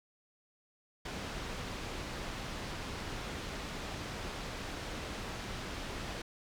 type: low-pass noise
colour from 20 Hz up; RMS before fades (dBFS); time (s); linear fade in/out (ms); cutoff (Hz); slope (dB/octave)
pink; -41; 1.05-6.22; 5; 5200; 12
effects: none